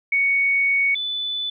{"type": "tone pair in turn", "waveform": "sine", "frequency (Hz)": [2228, 3490], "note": ["C#7", "A7"], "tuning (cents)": [8, -15], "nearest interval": "minor sixth", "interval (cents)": 777, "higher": "second", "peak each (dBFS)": [-16, -23], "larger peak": "first", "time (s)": [[0.12, 0.95], [0.95, 1.5]], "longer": "first", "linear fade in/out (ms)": 5, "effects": []}